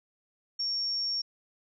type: tone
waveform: sine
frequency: 5510 Hz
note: F8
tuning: 24 cents flat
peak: -28 dBFS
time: 0.59-1.22 s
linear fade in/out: 10 ms
effects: none